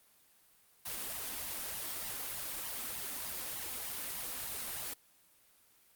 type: noise with flanger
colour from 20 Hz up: white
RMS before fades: -40 dBFS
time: 0.85-4.94 s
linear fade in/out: 10 ms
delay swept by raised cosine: 0.99 to 3.99 ms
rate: 3.3 Hz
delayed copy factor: +0.6
effects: white hiss -66 dBFS RMS until 5.95 s + Opus 32 kbps